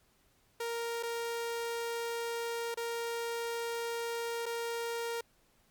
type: tone with dropouts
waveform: sawtooth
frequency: 466.2 Hz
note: A#4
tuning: in tune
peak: -30 dBFS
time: 0.6-5.21 s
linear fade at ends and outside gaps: 5 ms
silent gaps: 1.028-1.032 / 2.744-2.772 / 4.458-4.462 s
effects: pink hiss -69 dBFS RMS until 5.7 s + MP3 96 kbps